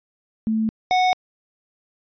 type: tone pair in turn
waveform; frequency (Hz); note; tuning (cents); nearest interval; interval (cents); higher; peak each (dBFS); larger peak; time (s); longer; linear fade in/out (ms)
sine / square; 220.3 / 736.9; A3 / F#5; +2 / -7; octave + major sixth; 2091; second; -18 / -16; second; 0.47-0.69 / 0.91-1.13; neither; 0
effects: resampled to 11025 Hz